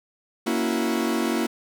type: chord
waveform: 40% pulse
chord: F# dominant seventh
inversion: first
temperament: equal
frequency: 233.1 / 277.2 / 329.6 / 370 Hz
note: A#3 / C#4 / E4 / F#4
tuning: 0 / 0 / 0 / 0 cents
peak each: -25 / -29 / -26 / -29 dBFS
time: 0.46-1.47 s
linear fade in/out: 10 ms
effects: none